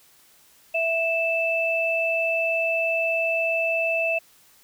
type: tone pair together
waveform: sine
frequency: 659.2 / 2637 Hz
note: E5 / E7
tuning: 0 / 0 cents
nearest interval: 2 octaves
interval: 2400 cents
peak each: -24 / -23 dBFS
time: 0.74-4.19 s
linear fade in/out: 10 ms
effects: white hiss -56 dBFS RMS until 4.63 s